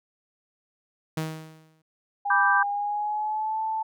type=tone with exponential decay; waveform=sawtooth; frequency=158.3 Hz; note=D#3; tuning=30 cents sharp; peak=-21 dBFS; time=1.17-1.82 s; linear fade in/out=5 ms; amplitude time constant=140 ms
type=tone with pitch glide; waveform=sine; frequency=811 to 879.3 Hz; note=G#5 to A5; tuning=-41 to -1 cents; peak=-25 dBFS; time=2.25-3.83 s; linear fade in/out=10 ms; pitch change=+140 cents; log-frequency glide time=2.68-3.61 s
type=chord; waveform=sine; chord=G major; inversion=first; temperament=equal; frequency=987.8 / 1174.7 / 1568 Hz; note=B5 / D6 / G6; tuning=0 / 0 / 0 cents; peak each=-24 / -24 / -21 dBFS; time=2.3-2.63 s; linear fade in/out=5 ms
effects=none